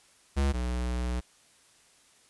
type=tone pair in turn; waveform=square; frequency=69.3 / 61.21 Hz; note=C#2 / B1; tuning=0 / -15 cents; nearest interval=major second; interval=215 cents; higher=first; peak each=-24 / -29 dBFS; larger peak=first; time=0.36-0.53 / 0.53-1.21 s; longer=second; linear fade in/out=20 ms; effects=white hiss -61 dBFS RMS until 2.29 s + resampled to 24000 Hz